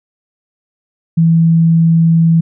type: tone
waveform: sine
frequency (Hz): 164.8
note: E3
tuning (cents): 0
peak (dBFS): -6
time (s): 1.17-2.41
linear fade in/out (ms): 10
effects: none